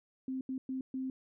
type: tone bursts at uneven times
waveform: sine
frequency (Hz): 261.6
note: C4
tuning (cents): 0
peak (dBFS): -34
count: 4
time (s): 0.28-0.41 / 0.49-0.58 / 0.69-0.81 / 0.94-1.1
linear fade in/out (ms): 2
effects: none